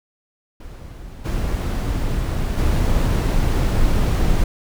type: noise with level steps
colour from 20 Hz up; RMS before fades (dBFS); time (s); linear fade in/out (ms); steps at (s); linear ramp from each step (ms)
brown; -35 / -21 / -17; 0.6-4.44; 5; 1.24 / 2.57; 20
effects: none